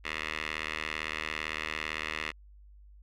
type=tone with band-pass filter; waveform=10% pulse; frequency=77.78 Hz; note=D#2; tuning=in tune; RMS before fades=-36 dBFS; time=0.04-2.32 s; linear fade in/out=20 ms; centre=2300 Hz; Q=2.5; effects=added 50 Hz sine -51 dBFS peak until 3.02 s